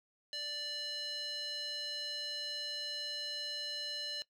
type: tone with band-pass filter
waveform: square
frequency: 587.3 Hz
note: D5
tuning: in tune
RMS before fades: -41 dBFS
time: 0.33-4.22 s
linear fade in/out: 0 ms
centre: 3800 Hz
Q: 5.1
effects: noise-tail reverb RT60 0.1 s tail -18 dB re dry